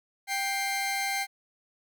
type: tone pair together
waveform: sawtooth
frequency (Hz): 786.6 / 2100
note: G5 / C7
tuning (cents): +6 / +6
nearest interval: octave + perfect fourth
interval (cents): 1700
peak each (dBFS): -27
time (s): 0.27-1.27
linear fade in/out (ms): 50
effects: none